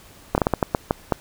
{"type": "slowing click train", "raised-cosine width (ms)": 1, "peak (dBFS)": -3, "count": 9, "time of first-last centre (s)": [0.35, 1.123], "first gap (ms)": 29, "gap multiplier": 1.33, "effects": ["pink hiss -48 dBFS RMS until 1.2 s"]}